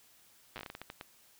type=slowing click train; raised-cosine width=0.3 ms; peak=-26 dBFS; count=12; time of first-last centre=0.56-1.011 s; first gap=8 ms; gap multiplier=1.3; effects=white hiss -63 dBFS RMS until 1.39 s